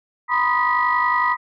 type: tone cluster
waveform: sine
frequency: 970 / 1021 / 1240 / 1946 Hz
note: B5 / C6 / D#6 / B6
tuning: -31 / -43 / -6 / -26 cents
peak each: -21 dBFS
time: 0.28-1.37 s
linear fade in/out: 50 ms
effects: tanh soft clip ceiling -8 dBFS